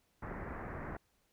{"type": "low-pass noise", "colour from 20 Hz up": "pink", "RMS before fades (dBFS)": -43, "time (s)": [0.22, 0.97], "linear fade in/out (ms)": 5, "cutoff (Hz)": 2000, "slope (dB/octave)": 48, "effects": ["pink hiss -75 dBFS RMS until 1.32 s"]}